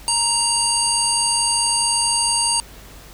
harmonic tone, 932.3 Hz, A#5, in tune, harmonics 1 / 3 / 5 / 7 / 9 / 10, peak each -24 / -28 / -21 / -28 / -23 / -22 dBFS, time 0.08-2.6 s, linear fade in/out 0 ms, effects added 50 Hz sine -43 dBFS peak until 3.13 s + pink hiss -43 dBFS RMS until 3.13 s

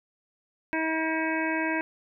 harmonic tone, 320.1 Hz, D#4, 49 cents sharp, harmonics 1 / 2 / 3 / 5 / 6 / 7 / 8, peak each -29 / -34 / -33 / -32 / -36 / -35 / -37 dBFS, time 0.73-1.81 s, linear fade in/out 0 ms, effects none

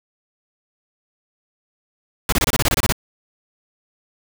pink noise bursts, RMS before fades -17 dBFS, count 11, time 2.29-2.924 s, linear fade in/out 2 ms, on 34 ms, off 26 ms, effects none

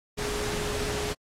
sine tone in noise, 416.8 Hz, G#4, 6 cents sharp, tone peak -33 dBFS, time 0.17-1.14 s, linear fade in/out 20 ms, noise pink, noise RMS -32 dBFS, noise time 0.17-1.14 s, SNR -4 dB, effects low-pass 9000 Hz 12 dB/octave + AAC 48 kbps

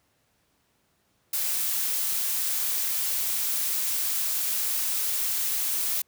blue noise, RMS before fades -27 dBFS, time 1.33-6.02 s, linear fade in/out 5 ms, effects pink hiss -69 dBFS RMS until 6.07 s + high-pass 60 Hz 12 dB/octave

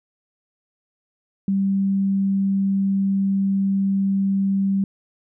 sine tone, 195.4 Hz, G3, 5 cents flat, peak -17 dBFS, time 1.48-4.84 s, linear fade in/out 2 ms, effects none

